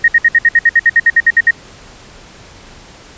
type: tone bursts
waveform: sine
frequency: 1865 Hz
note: A#6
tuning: in tune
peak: -4 dBFS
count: 15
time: 0.04-1.509 s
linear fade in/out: 5 ms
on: 41 ms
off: 61 ms
effects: pink hiss -38 dBFS RMS until 3.17 s + resampled to 16000 Hz